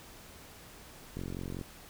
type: click train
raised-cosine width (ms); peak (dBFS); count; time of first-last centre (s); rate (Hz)
3; -26; 21; 1.17-1.612; 45.2
effects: pink hiss -52 dBFS RMS until 1.89 s